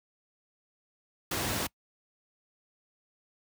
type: noise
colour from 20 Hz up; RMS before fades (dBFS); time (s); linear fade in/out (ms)
pink; -31; 1.31-1.67; 5
effects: noise-tail reverb RT60 0.1 s tail -25 dB re dry + high-pass 80 Hz 12 dB/octave